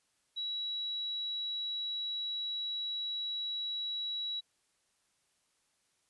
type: tone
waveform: sine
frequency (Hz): 3900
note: B7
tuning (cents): -23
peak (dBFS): -34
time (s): 0.36-4.41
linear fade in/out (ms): 20
effects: white hiss -75 dBFS RMS until 6.09 s + resampled to 24000 Hz